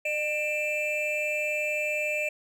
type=tone cluster; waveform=triangle; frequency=604 / 2374 / 2643 Hz; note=D5 / D7 / E7; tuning=+48 / +18 / +4 cents; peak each=-29 dBFS; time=0.05-2.29 s; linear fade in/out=5 ms; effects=none